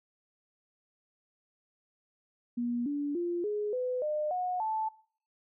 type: tone with pitch steps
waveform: sine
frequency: 240 / 288.7 / 347.3 / 417.9 / 502.7 / 604.8 / 727.5 / 875.3 Hz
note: B3 / D4 / F4 / G#4 / B4 / D#5 / F#5 / A5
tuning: -49 / -30 / -10 / +11 / +31 / -49 / -29 / -9 cents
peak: -29 dBFS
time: 2.57-4.89 s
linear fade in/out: 10 ms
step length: 290 ms
effects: noise-tail reverb RT60 0.5 s tail -20 dB re dry